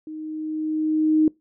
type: tone with level ramp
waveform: sine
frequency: 311.1 Hz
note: D#4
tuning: in tune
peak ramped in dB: -32 to -13 dBFS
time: 0.07-1.28 s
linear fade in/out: 2 ms
effects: noise-tail reverb RT60 0.2 s tail -24 dB re dry